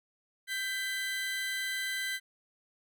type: tone pair together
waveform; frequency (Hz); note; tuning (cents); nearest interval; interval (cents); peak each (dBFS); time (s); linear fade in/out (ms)
30% pulse; 1568 / 2003; G6 / B6; 0 / +24; major third; 424; -33 / -32; 0.47-2.2; 50
effects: none